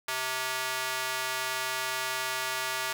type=tone with high-pass filter; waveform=square; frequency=129.7 Hz; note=C3; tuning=15 cents flat; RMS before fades=-32 dBFS; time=0.08-2.93 s; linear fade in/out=5 ms; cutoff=1200 Hz; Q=0.85; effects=none